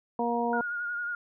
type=harmonic tone; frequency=236.5 Hz; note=A#3; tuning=25 cents sharp; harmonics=1 / 2 / 3 / 4; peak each=-31 / -31 / -31 / -31 dBFS; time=0.19-0.61 s; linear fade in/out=2 ms
type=tone with vibrato; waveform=sine; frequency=1430 Hz; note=F6; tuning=41 cents sharp; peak=-30 dBFS; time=0.53-1.15 s; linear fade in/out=2 ms; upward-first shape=sine; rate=11 Hz; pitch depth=31 cents each way
effects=none